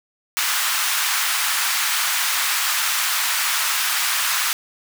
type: high-pass noise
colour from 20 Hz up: pink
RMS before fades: -21 dBFS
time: 0.37-4.53 s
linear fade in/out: 0 ms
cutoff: 1100 Hz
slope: 24 dB/octave
effects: none